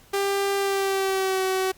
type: tone with pitch glide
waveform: sawtooth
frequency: 396.7 to 377.7 Hz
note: G4 to F#4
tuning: +21 to +36 cents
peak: -18 dBFS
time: 0.13-1.72 s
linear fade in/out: 10 ms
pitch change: -85 cents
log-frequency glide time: 0.57-1.43 s
effects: pink hiss -54 dBFS RMS until 1.77 s + Opus 48 kbps